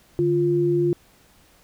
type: tone pair together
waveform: sine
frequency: 147.72 / 348.5 Hz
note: D3 / F4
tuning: +10 / -4 cents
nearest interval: octave + minor third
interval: 1486 cents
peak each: -24 / -18 dBFS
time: 0.19-0.93 s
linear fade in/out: 0 ms
effects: pink hiss -56 dBFS RMS until 1.63 s